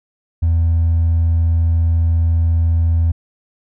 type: tone with hard clipping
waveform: triangle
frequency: 82.8 Hz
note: E2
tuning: 8 cents sharp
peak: -11 dBFS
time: 0.42-3.12 s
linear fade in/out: 10 ms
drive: 2 dB
effects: none